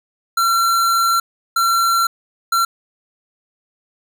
square tone bursts at uneven times, 1361 Hz, F6, 45 cents flat, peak -14 dBFS, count 3, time 0.37-1.2 / 1.56-2.07 / 2.52-2.65 s, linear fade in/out 5 ms, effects none

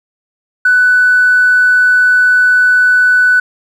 triangle tone with tanh clipping, 1492 Hz, F#6, 14 cents sharp, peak -5 dBFS, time 0.65-3.4 s, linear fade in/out 5 ms, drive 1 dB, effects none

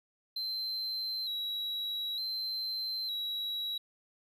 triangle tone with vibrato, 3992 Hz, B7, 18 cents sharp, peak -32 dBFS, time 0.36-3.78 s, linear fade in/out 5 ms, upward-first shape square, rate 0.55 Hz, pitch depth 48 cents each way, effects 12-bit

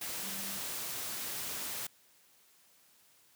sine tone in noise, 195.4 Hz, G3, 5 cents flat, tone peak -48 dBFS, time 0.23-0.59 s, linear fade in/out 5 ms, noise white, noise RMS -39 dBFS, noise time 0.01-1.87 s, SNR -12 dB, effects white hiss -65 dBFS RMS until 3.35 s + high-pass 80 Hz 12 dB/octave

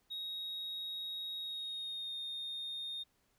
sine tone with pitch glide, 3775 to 3680 Hz, A#7 to A#7, +21 to -23 cents, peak -37 dBFS, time 0.1-3.04 s, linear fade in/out 20 ms, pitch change -44 cents, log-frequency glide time 1.37-2.15 s, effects tanh soft clip ceiling -37 dBFS + pink hiss -75 dBFS RMS until 3.38 s

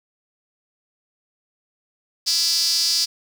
sawtooth tone with high-pass filter, 334.9 Hz, E4, 27 cents sharp, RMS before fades -20 dBFS, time 2.26-3.06 s, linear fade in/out 20 ms, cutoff 4900 Hz, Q 7.3, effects none

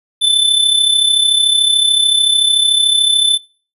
square tone with amplitude modulation, 3520 Hz, A7, in tune, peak -7 dBFS, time 0.21-3.38 s, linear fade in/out 20 ms, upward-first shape sine, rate 33.6 Hz, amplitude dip 55%, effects noise-tail reverb RT60 0.4 s tail -24 dB re dry + resampled to 32000 Hz

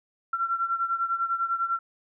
sine beating tone pair, 1357 / 1367 Hz, E6 / F6, +50 / -37 cents, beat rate 10 Hz, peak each -26 / -30 dBFS, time 0.33-1.79 s, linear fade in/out 5 ms, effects none

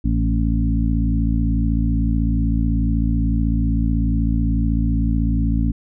harmonic tone with a mistuned harmonic, 56 Hz, A1, 31 cents sharp, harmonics 1 / 2 / 3 / 4 / 5, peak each -18 / -23 / -25 / -24 / -25 dBFS, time 0.04-5.72 s, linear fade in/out 10 ms, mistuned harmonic 4, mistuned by +18 cents, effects none

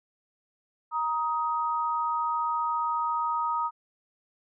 sine tone pair together, 939.4 / 1254 Hz, A#5 / D#6, +13 / +13 cents, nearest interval perfect fourth, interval 500 cents, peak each -28 dBFS, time 0.91-3.71 s, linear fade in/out 50 ms, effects none

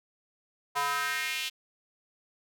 square tone with high-pass filter sweep, 142.5 Hz, C#3, 48 cents sharp, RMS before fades -31 dBFS, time 0.75-1.5 s, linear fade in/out 20 ms, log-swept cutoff 920 to 3100 Hz, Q 2.7, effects none

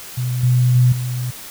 sine tone with level steps, 124.6 Hz, B2, 16 cents sharp, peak -18 / -11 / -9 / -20 dBFS, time 0.17-1.31 s, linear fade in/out 10 ms, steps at 0.43 / 0.75 / 0.92 s, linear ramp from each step 5 ms, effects white hiss -35 dBFS RMS until 1.5 s

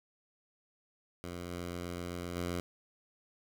10% pulse tone with level steps, 87.7 Hz, F2, 8 cents sharp, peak -32 / -30 / -26 dBFS, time 1.24-2.6 s, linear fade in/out 0 ms, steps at 1.5 / 2.35 s, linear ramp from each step 20 ms, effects none

